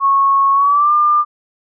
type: tone with pitch glide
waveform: sine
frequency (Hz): 1100 to 1199.6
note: C#6 to D6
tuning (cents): -14 to +36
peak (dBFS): -9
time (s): 0-1.25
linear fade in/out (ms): 50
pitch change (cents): +150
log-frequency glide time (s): 0.53-0.93
effects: none